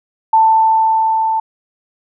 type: tone with level ramp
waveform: sine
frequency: 887 Hz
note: A5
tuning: 14 cents sharp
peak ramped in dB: -6 to -13 dBFS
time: 0.33-1.4 s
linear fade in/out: 5 ms
effects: none